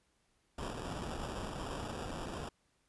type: noise with sample-and-hold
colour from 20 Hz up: pink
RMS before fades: -41 dBFS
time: 0.58-2.49 s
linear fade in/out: 5 ms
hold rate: 2100 Hz
effects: pink hiss -75 dBFS RMS until 2.88 s + resampled to 24000 Hz